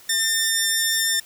10% pulse tone, 1801 Hz, A6, 40 cents sharp, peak -10 dBFS, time 0.09-1.2 s, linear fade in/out 5 ms, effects white hiss -48 dBFS RMS until 1.25 s

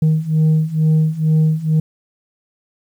sine beating tone pair, 155.56 / 157.76 Hz, D#3 / D#3, 0 / +24 cents, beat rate 2.2 Hz, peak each -14 / -12 dBFS, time 0.02-1.8 s, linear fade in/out 5 ms, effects tanh soft clip ceiling -9 dBFS + 8-bit

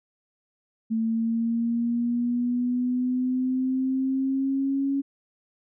sine linear sweep, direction up, 222.9 to 277.2 Hz, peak -22 dBFS, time 0.9-5.02 s, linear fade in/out 20 ms, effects none

